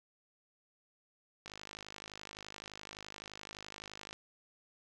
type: click train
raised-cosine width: 0.2 ms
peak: -28 dBFS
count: 139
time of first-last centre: 1.46-4.129 s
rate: 51.7 Hz
effects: none